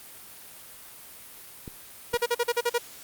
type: clicks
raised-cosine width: 3 ms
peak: -25 dBFS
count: 2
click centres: 1.678 / 2.141 s
type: tone bursts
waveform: sawtooth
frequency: 477.4 Hz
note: A#4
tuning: 41 cents sharp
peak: -18 dBFS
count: 8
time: 2.13-2.784 s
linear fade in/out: 10 ms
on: 45 ms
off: 42 ms
effects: white hiss -46 dBFS RMS until 3.03 s + Opus 32 kbps